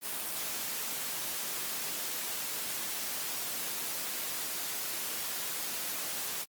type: noise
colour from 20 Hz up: white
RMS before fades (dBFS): -36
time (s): 0.01-6.46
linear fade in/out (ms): 50
effects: high-pass 150 Hz 12 dB/octave + Opus 32 kbps